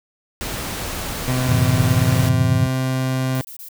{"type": "noise", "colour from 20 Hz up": "pink", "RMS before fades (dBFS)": -27, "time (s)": [0.41, 2.29], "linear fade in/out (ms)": 0}
{"type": "tone with pitch glide", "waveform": "30% pulse", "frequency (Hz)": [127.5, 130.25], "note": ["C3", "C3"], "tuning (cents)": [-44, -7], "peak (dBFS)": -16, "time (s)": [1.28, 3.41], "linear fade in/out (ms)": 0, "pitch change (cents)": 37, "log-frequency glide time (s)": [1.52, 2.73]}
{"type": "chord", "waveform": "sine", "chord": "F# minor seventh", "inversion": "none", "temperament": "just", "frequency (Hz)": [92.5, 111, 138.75, 166.5], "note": ["F#2", "A2", "C#3", "E3"], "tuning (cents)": [0, 16, 2, 18], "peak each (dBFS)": [-23, -18, -23, -23], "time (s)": [1.48, 2.67], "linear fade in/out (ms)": 10}
{"type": "noise bursts", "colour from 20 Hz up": "violet", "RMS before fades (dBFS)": -36, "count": 3, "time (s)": [3.35, 3.687], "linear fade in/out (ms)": 2, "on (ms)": 97, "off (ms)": 23}
{"effects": []}